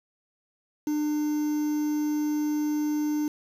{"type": "tone with quantisation", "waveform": "triangle", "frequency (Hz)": 300, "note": "D4", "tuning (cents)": 37, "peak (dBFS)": -22, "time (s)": [0.87, 3.28], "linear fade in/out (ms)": 2, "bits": 7, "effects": []}